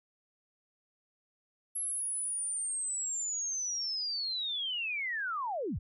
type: linear sweep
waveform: sine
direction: down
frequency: 11230 to 41.2 Hz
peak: -32 dBFS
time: 1.75-5.79 s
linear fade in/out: 10 ms
effects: none